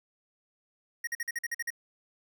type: tone bursts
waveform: square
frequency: 1878 Hz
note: A#6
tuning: 12 cents sharp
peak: -31 dBFS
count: 9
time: 1.04-1.704 s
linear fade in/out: 5 ms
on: 32 ms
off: 47 ms
effects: none